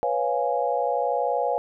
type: chord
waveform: sine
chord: C# dominant seventh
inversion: third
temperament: equal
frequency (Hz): 493.9 / 554.4 / 698.5 / 830.6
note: B4 / C#5 / E#5 / G#5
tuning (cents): 0 / 0 / 0 / 0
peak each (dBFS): -27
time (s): 0.03-1.58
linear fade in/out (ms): 0
effects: none